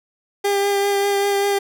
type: tone with vibrato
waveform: 30% pulse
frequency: 400.9 Hz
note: G4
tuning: 39 cents sharp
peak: -14 dBFS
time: 0.44-1.59 s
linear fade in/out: 10 ms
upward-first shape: triangle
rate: 5.1 Hz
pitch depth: 17 cents each way
effects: none